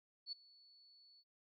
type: tone with ADSR envelope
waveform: sine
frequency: 4435 Hz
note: C#8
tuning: in tune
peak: -40 dBFS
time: 0.26-1.24 s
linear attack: 62 ms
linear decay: 11 ms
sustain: -23 dB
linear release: 49 ms
effects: none